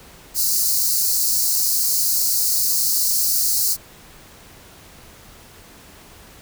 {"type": "high-pass noise", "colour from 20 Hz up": "white", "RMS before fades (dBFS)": -19, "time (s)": [0.34, 3.77], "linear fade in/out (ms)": 50, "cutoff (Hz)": 4200, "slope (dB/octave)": 96, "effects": ["pink hiss -45 dBFS RMS until 6.41 s"]}